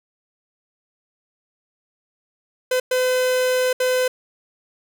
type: tone bursts at uneven times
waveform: 45% pulse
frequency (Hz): 508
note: B4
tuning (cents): +49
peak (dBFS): -17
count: 3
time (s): 2.71-2.8 / 2.91-3.73 / 3.8-4.08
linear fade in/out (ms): 5
effects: none